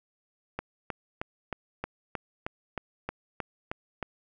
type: click train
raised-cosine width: 0.5 ms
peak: -17 dBFS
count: 12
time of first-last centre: 0.59-4.027 s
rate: 3.2 Hz
effects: none